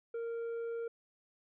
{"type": "tone with tanh clipping", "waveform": "sine", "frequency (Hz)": 463.4, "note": "A#4", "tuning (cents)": -10, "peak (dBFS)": -37, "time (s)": [0.14, 0.88], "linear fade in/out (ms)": 5, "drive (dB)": 5, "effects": []}